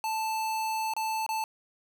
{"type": "tone with dropouts", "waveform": "square", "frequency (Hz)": 880, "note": "A5", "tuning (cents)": 0, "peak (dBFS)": -29, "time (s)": [0.04, 1.44], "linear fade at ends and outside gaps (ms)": 1, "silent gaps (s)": [[0.937, 0.965], [1.264, 1.29]], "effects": []}